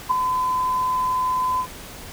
sine tone with ADSR envelope, 1015 Hz, B5, 47 cents sharp, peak -12 dBFS, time 0.09-1.67 s, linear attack 23 ms, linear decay 3 ms, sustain -7 dB, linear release 74 ms, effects pink hiss -38 dBFS RMS until 2.12 s

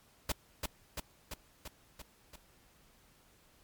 pink noise with echo, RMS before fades -32 dBFS, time 0.29-0.32 s, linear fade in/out 5 ms, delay 340 ms, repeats 6, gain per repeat -3 dB, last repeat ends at 2.36 s, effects pink hiss -65 dBFS RMS until 3.63 s + MP3 96 kbps

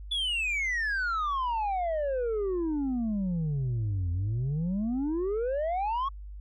sine exponential two-way sweep, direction down then up, 3479 to 84.5 to 1128 Hz, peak -24 dBFS, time 0.11-6.09 s, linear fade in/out 10 ms, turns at 4.11 s, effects tanh soft clip ceiling -26 dBFS + added 50 Hz sine -39 dBFS peak until 6.4 s

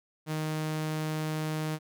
sawtooth tone, 155.56 Hz, D#3, in tune, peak -26 dBFS, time 0.26-1.79 s, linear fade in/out 50 ms, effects none

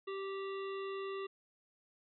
harmonic tone with a mistuned harmonic, 390 Hz, G4, 9 cents flat, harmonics 1 / 3 / 5 / 7 / 9 / 10, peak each -39 / -46 / -53 / -53 / -58 / -61 dBFS, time 0.07-1.27 s, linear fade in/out 10 ms, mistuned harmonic 7, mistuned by +19 cents, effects none

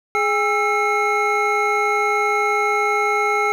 triangle tone cluster, 418.5 / 812 / 1328 / 2163 Hz, G#4 / G#5 / E6 / C#7, +13 / -39 / +12 / -43 cents, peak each -20 dBFS, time 0.15-3.52 s, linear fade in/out 0 ms, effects none

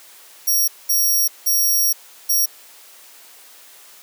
5% pulse tone bursts at uneven times, 5650 Hz, F8, 19 cents sharp, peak -9 dBFS, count 4, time 0.47-0.68 / 0.89-1.28 / 1.46-1.93 / 2.29-2.46 s, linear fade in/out 10 ms, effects white hiss -45 dBFS RMS until 4.02 s + high-pass 400 Hz 12 dB/octave

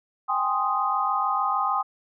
sine chord, Ab major seventh, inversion third, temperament equal, 784 / 830.6 / 1046.5 / 1244.5 Hz, G5 / Ab5 / C6 / Eb6, 0 / 0 / 0 / 0 cents, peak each -28 / -30 / -27 / -25 dBFS, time 0.28-1.83 s, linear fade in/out 20 ms, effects none

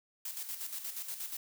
blue noise with tremolo, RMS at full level -39 dBFS, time 0.25-1.37 s, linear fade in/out 5 ms, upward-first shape square, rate 8.4 Hz, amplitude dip 55%, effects none

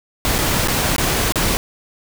pink noise with dropouts, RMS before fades -18 dBFS, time 0.25-1.57 s, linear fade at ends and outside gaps 0 ms, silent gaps 0.383-0.387 / 0.675-0.684 / 0.963-0.982 / 1.322-1.357 s, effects none

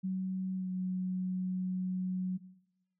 sine tone with pitch glide, 187.6 to 184.59 Hz, F#3 to F#3, +24 to -4 cents, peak -31 dBFS, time 0.03-2.38 s, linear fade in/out 20 ms, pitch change -28 cents, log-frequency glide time 0.55-0.72 s, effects noise-tail reverb RT60 0.9 s tail -17 dB re dry

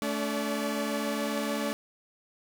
sawtooth tone cluster, 217.9 / 285 / 577 Hz, A3 / C#4 / D5, -17 / +48 / -31 cents, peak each -28 / -30 / -30 dBFS, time 0.02-1.73 s, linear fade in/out 0 ms, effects none

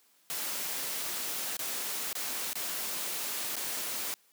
white noise with dropouts, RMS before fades -35 dBFS, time 0.3-4.14 s, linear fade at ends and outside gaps 0 ms, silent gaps 1.568-1.592 / 2.129-2.153 / 2.531-2.555 / 3.556-3.565 s, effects white hiss -66 dBFS RMS until 4.32 s + high-pass 200 Hz 12 dB/octave

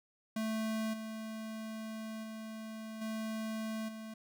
square tone with level steps, 220 Hz, A3, in tune, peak -34 / -41 / -43 / -37 / -44 dBFS, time 0.36-4.14 s, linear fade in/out 5 ms, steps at 0.93 / 2.23 / 3.01 / 3.88 s, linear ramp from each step 10 ms, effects none

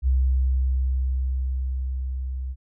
sine tone with level ramp, 64.8 Hz, C2, 16 cents flat, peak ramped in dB -16 to -27 dBFS, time 0.02-2.56 s, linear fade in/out 50 ms, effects none

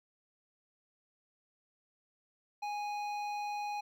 sine tone with hard clipping, 828 Hz, G#5, 5 cents flat, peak -37 dBFS, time 2.62-3.81 s, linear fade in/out 10 ms, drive 11 dB, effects none

